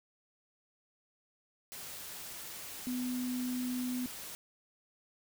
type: tone in noise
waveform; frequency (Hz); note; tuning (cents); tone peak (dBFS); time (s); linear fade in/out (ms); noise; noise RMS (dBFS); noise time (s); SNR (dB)
sine; 250; B3; +21; -33; 2.87-4.06; 0; white; -45; 1.72-4.35; +9
effects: none